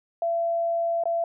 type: tone with dropouts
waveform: sine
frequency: 675 Hz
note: E5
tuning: 41 cents sharp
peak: -22 dBFS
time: 0.22-1.24 s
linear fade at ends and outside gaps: 2 ms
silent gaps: 1.037-1.055 s
effects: none